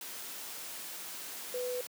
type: tone in noise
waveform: sine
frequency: 497.2 Hz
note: B4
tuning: 12 cents sharp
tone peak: -33 dBFS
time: 1.54-1.81 s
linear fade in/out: 2 ms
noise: white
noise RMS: -43 dBFS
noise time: 0.01-1.87 s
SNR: +7 dB
effects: high-pass 200 Hz 12 dB/octave